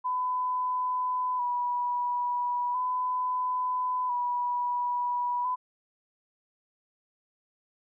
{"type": "tone with vibrato", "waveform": "sine", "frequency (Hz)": 990, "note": "B5", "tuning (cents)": 4, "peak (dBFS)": -26, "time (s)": [0.04, 5.56], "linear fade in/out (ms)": 20, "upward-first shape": "square", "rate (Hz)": 0.37, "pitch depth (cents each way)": 25, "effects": []}